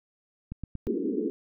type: click train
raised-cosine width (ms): 5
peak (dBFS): -23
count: 4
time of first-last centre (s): 0.52-0.87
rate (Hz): 8.57
type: band-pass noise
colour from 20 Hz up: pink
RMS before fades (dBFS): -29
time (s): 0.87-1.3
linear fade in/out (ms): 0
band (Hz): 210 to 450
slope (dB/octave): 96
effects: none